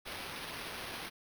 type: noise with sample-and-hold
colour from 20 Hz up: white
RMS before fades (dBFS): -43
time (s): 0.05-1.1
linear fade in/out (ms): 20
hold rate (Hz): 7350
effects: none